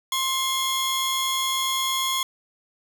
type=tone pair together; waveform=sawtooth; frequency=1058 / 3343 Hz; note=C6 / G#7; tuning=+19 / +11 cents; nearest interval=octave + minor sixth; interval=1992 cents; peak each=-22 dBFS; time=0.12-2.23 s; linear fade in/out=2 ms; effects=none